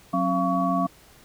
sine tone cluster, 183.9 / 269 / 686 / 1126 Hz, F#3 / C4 / F5 / C#6, -10 / +48 / -31 / +27 cents, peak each -26 dBFS, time 0.13-0.87 s, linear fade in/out 10 ms, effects pink hiss -53 dBFS RMS until 1.24 s

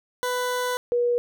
20% pulse / sine tone pair in turn, 497 / 482.3 Hz, B4 / B4, +11 / -41 cents, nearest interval minor second, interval 52 cents, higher first, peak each -19 dBFS, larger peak neither, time 0.23-0.77 / 0.92-1.18 s, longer first, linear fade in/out 0 ms, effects none

